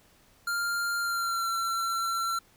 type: tone with pitch glide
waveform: square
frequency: 1396.9 to 1354 Hz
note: F6 to E6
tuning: 0 to +46 cents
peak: -28 dBFS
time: 0.47-2.39 s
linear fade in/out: 5 ms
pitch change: -54 cents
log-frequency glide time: 0.99-1.52 s
effects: pink hiss -61 dBFS RMS until 2.56 s